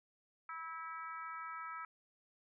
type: harmonic tone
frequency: 325.8 Hz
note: E4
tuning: 20 cents flat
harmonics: 3 / 4 / 5 / 6 / 7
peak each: -51 / -44 / -53 / -56 / -55 dBFS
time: 0.49-1.85 s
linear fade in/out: 2 ms
effects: none